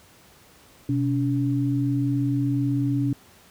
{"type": "tone pair together", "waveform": "sine", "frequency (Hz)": [126.46, 283.9], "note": ["B2", "C#4"], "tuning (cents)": [41, 41], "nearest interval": "octave + major second", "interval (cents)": 1400, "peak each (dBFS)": -23, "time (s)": [0.89, 3.13], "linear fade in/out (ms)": 2, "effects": ["pink hiss -53 dBFS RMS until 3.5 s", "high-pass 60 Hz 12 dB/octave"]}